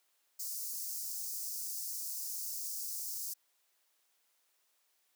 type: high-pass noise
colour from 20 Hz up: white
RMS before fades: -40 dBFS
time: 0.39-3.34 s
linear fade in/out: 10 ms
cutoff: 4900 Hz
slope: 48 dB/octave
effects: white hiss -75 dBFS RMS until 5.15 s + high-pass 400 Hz 12 dB/octave